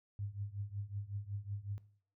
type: tone with tremolo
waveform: sine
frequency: 101.4 Hz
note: G#2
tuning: 41 cents flat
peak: -35 dBFS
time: 0.19-1.78 s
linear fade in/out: 0 ms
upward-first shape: triangle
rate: 5.4 Hz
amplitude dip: 95%
effects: noise-tail reverb RT60 0.5 s tail -17 dB re dry